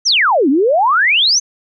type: exponential two-way sweep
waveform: sine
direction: down then up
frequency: 6460 to 254.6 to 6460 Hz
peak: -9 dBFS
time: 0.05-1.4 s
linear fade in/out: 20 ms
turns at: 0.49 s
effects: none